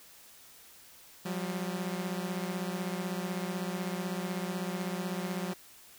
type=beating tone pair; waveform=sawtooth; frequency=178.1 / 194.1 Hz; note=F3 / G3; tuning=+34 / -17 cents; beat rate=16 Hz; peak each=-31 / -33 dBFS; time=1.25-5.54 s; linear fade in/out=10 ms; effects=white hiss -55 dBFS RMS until 5.98 s